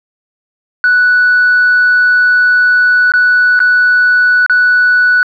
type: tone with dropouts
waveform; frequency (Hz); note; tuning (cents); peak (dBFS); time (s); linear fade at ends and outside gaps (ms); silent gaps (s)
sine; 1480; F#6; 0; -4; 0.84-5.23; 1; 3.12-3.137 / 3.592-3.602 / 4.463-4.497
effects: tanh soft clip ceiling -3 dBFS